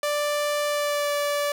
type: tone with pitch glide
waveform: sawtooth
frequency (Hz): 588 to 579.9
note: D5 to D5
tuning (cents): +2 to -22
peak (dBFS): -19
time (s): 0.03-1.52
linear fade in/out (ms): 2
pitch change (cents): -24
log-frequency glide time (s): 0.67-1.13
effects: none